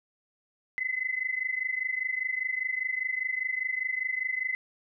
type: tone pair together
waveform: sine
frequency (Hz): 2020 / 2045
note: B6 / C7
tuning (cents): +39 / -40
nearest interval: unison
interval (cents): 21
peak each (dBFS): -31 / -31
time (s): 0.78-4.55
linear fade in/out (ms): 0
effects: none